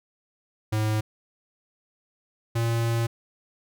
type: tone pair in turn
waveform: square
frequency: 108 / 115.83 Hz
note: A2 / A#2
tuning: -32 / -11 cents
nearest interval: minor second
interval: 121 cents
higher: second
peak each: -23 dBFS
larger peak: neither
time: 0.72-1.01 / 2.55-3.07 s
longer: second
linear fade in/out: 10 ms
effects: none